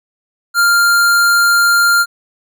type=tone; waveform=square; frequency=1396.9 Hz; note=F6; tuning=in tune; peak=-9 dBFS; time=0.54-2.06 s; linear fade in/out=50 ms; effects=none